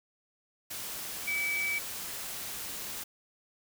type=tone in noise; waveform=sine; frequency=2295 Hz; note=D7; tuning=40 cents flat; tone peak=-29 dBFS; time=1.27-1.79 s; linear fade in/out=10 ms; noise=white; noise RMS=-39 dBFS; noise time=0.7-3.04 s; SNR=+7 dB; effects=none